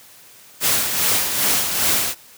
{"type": "noise with tremolo", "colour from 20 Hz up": "white", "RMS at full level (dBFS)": -17, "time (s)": [0.6, 2.15], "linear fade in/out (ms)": 50, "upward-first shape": "sine", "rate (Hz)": 2.5, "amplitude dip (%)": 50, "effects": ["white hiss -46 dBFS RMS until 2.37 s", "high-pass 60 Hz 12 dB/octave"]}